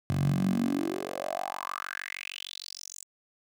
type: tone with high-pass filter sweep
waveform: 10% pulse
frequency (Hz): 46.47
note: F#1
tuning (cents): +8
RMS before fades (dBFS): -32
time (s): 0.1-3.04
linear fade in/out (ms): 0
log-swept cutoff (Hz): 110 to 7700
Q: 6.1
effects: none